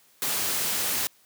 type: noise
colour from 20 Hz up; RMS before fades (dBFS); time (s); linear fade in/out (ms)
white; -27; 0.22-1.07; 0
effects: white hiss -60 dBFS RMS until 1.25 s + high-pass 100 Hz 12 dB/octave